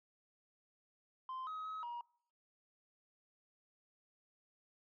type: tone with pitch steps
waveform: sine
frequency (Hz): 1039 / 1267 / 1277 / 953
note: C6 / D#6 / D#6 / A#5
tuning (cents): -12 / +31 / +45 / +38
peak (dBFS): -39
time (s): 1.29-2.01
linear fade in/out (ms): 2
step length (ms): 180
effects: noise-tail reverb RT60 0.6 s tail -25 dB re dry + tanh soft clip ceiling -40 dBFS